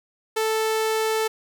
sawtooth tone, 440 Hz, A4, in tune, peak -17 dBFS, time 0.36-1.28 s, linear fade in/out 10 ms, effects none

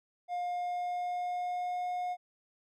triangle tone with pitch glide, 710 to 719.5 Hz, F5 to F#5, +28 to -49 cents, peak -30 dBFS, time 0.28-2.17 s, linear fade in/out 50 ms, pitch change +23 cents, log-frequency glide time 0.41-1.87 s, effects none

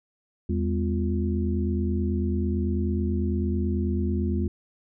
sine tone cluster, 81.6 / 202.7 / 251.8 / 349.4 Hz, E2 / G#3 / B3 / F4, -17 / -42 / +34 / +1 cents, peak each -25 / -28 / -32 / -32 dBFS, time 0.49-4.48 s, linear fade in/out 5 ms, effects none

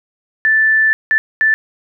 sine tone bursts at uneven times, 1760 Hz, A6, in tune, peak -9 dBFS, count 3, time 0.45-0.93 / 1.11-1.18 / 1.41-1.54 s, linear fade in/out 0 ms, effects none

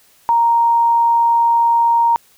sine tone, 932.3 Hz, A#5, in tune, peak -10 dBFS, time 0.29-2.16 s, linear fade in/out 0 ms, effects white hiss -52 dBFS RMS until 2.37 s

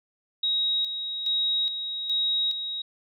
sine tone with tremolo, 3800 Hz, A#7, 33 cents sharp, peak -22 dBFS, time 0.43-2.82 s, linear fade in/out 5 ms, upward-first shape square, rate 1.2 Hz, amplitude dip 55%, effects none

